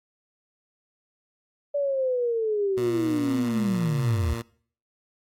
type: linear sweep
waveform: sine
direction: down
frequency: 580 to 68.9 Hz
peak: -22 dBFS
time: 1.74-4.34 s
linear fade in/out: 10 ms
type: tone with pitch glide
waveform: 15% pulse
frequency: 119.8 to 116.05 Hz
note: A#2 to A#2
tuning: +48 to -7 cents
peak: -24 dBFS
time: 2.77-4.42 s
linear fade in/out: 5 ms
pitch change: -55 cents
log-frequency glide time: 3.32-3.72 s
effects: noise-tail reverb RT60 0.5 s tail -21 dB re dry + AAC 48 kbps